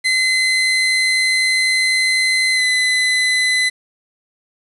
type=tone with pitch glide; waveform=30% pulse; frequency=2048 to 2015 Hz; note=C7 to B6; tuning=-38 to +34 cents; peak=-11 dBFS; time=0.04-3.7 s; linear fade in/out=20 ms; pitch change=-28 cents; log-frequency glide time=2.54-2.62 s; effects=resampled to 24000 Hz + 7-bit